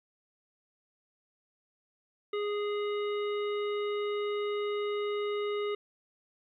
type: harmonic tone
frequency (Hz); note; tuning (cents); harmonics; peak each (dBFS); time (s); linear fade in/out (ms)
413.8; G#4; -6; 1 / 3 / 5 / 7 / 9; -30 / -40 / -44 / -47 / -49; 2.33-5.75; 5
effects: 12-bit